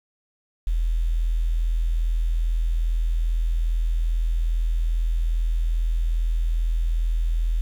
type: tone with quantisation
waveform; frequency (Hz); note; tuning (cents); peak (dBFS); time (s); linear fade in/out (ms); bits
sine; 41.21; E1; 0; -19; 0.67-7.61; 0; 8
effects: none